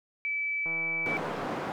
sine tone, 2305 Hz, D7, 33 cents flat, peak -28 dBFS, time 0.25-1.17 s, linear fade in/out 0 ms
click train, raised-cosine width 1 ms, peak -30 dBFS, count 133, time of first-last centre 0.66-1.465 s, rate 164 Hz
white band-pass noise, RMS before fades -34 dBFS, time 1.06-1.72 s, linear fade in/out 0 ms, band 150 to 910 Hz, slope 12 dB/octave
effects none

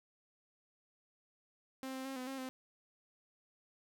sawtooth tone with pitch steps, 263.7 / 262.3 / 268.4 / 254.1 / 268.3 / 259.2 Hz, C4 / C4 / C4 / B3 / C4 / C4, +14 / +4 / +44 / +49 / +44 / -16 cents, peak -37 dBFS, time 1.83-2.49 s, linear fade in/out 0 ms, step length 110 ms, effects none

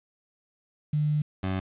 sine / 20% pulse tone pair in turn, 150 / 94.49 Hz, D3 / F#2, +37 / +37 cents, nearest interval minor sixth, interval 800 cents, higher first, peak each -22 dBFS, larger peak neither, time 0.93-1.22 / 1.43-1.6 s, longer first, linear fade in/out 5 ms, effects resampled to 8000 Hz + 9-bit

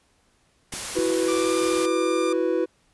white noise, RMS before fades -31 dBFS, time 0.72-1.86 s, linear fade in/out 5 ms
clicks, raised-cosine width 3 ms, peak -24 dBFS, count 2, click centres 0.738 / 0.988 s
triangle chord, E suspended second, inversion none, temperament equal, 329.6 / 370 / 493.9 Hz, E4 / F#4 / B4, 0 / 0 / 0 cents, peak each -23 dBFS, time 0.95-2.66 s, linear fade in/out 20 ms
sawtooth tone with pitch glide, 1174.7 to 1193.2 Hz, D6 to D6, 0 to +27 cents, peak -25 dBFS, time 1.28-2.33 s, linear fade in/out 5 ms, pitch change +27 cents, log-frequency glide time 1.38-1.52 s
effects pink hiss -64 dBFS RMS until 2.93 s + resampled to 24000 Hz

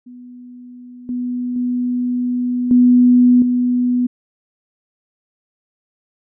sine tone with level steps, 246.9 Hz, B3, in tune, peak -34 / -19 / -16 / -7 / -13 dBFS, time 0.06-4.07 s, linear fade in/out 10 ms, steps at 1.09 / 1.56 / 2.71 / 3.42 s, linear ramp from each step 2 ms, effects none

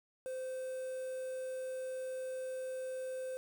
triangle tone with quantisation, 517 Hz, C5, 21 cents flat, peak -36 dBFS, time 0.26-3.37 s, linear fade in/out 0 ms, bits 9, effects none

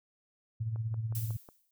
sine tone with tremolo, 112 Hz, A2, 31 cents sharp, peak -29 dBFS, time 0.6-1.37 s, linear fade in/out 10 ms, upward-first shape sine, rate 16 Hz, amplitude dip 55%
click train, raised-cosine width 1 ms, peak -36 dBFS, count 5, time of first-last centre 0.76-1.489 s, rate 5.49 Hz
violet noise with exponential decay, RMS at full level -38 dBFS, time 1.15-1.71 s, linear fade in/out 2 ms, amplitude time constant 120 ms
effects none

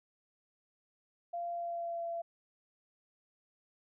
sine tone with pitch glide, 690 to 677.8 Hz, F5 to E5, -21 to +48 cents, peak -35 dBFS, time 1.33-2.22 s, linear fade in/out 10 ms, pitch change -31 cents, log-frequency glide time 1.52-2.04 s, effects none

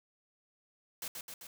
white noise with echo, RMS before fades -40 dBFS, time 1.02-1.08 s, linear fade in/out 2 ms, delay 130 ms, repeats 3, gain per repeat -3 dB, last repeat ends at 1.47 s, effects none

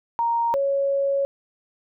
sine tone pair in turn, 932.3 / 554.3 Hz, A#5 / C#5, 0 / 0 cents, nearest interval major sixth, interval 900 cents, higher first, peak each -19 / -19 dBFS, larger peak neither, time 0.19-0.54 / 0.54-1.25 s, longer second, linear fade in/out 0 ms, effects none

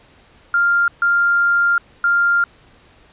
sine tone bursts at uneven times, 1396.9 Hz, F6, in tune, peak -12 dBFS, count 3, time 0.54-0.88 / 1.02-1.78 / 2.04-2.44 s, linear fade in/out 2 ms, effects pink hiss -50 dBFS RMS until 3.12 s + resampled to 8000 Hz

